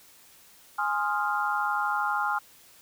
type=chord; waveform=sine; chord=F minor seventh; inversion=first; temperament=equal; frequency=830.6 / 1046.5 / 1244.5 / 1396.9 Hz; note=Ab5 / C6 / Eb6 / F6; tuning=0 / 0 / 0 / 0 cents; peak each=-29 / -32 / -32 / -29 dBFS; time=0.78-2.39 s; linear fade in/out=10 ms; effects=white hiss -55 dBFS RMS until 2.81 s